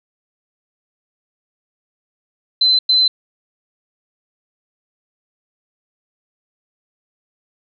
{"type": "tone bursts at uneven times", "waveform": "sine", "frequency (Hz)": 4056, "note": "B7", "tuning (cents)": 45, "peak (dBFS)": -10, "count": 2, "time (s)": [[2.61, 2.79], [2.89, 3.08]], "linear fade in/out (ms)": 5, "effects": []}